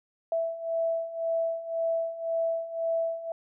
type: beating tone pair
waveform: sine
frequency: 659.3 / 661.2 Hz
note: E5 / E5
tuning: 0 / +5 cents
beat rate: 1.9 Hz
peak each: -32 / -28 dBFS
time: 0.32-3.32 s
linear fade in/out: 2 ms
effects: none